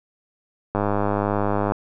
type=click train; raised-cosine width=1 ms; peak=-8 dBFS; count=100; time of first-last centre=0.75-1.721 s; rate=102 Hz; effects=none